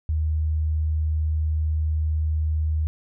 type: tone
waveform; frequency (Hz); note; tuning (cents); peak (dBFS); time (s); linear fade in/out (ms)
sine; 77.78; D#2; 0; -20; 0.09-2.87; 0
effects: none